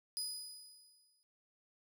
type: tone with exponential decay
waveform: 25% pulse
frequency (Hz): 4967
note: D#8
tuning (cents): -4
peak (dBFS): -31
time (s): 0.17-1.23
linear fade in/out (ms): 0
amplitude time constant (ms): 230
effects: none